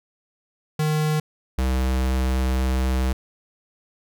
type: tone pair in turn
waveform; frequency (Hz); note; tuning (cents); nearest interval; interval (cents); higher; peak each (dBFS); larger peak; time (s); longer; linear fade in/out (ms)
square; 153.6 / 64.58; D#3 / C2; -22 / -22; octave + minor third; 1500; first; -20; neither; 0.79-1.2 / 1.58-3.13; second; 5
effects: none